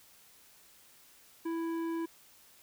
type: tone with tanh clipping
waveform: sine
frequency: 330.7 Hz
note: E4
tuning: 6 cents sharp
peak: -34 dBFS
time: 1.45-2.06 s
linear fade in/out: 10 ms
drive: 12 dB
effects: white hiss -60 dBFS RMS until 2.62 s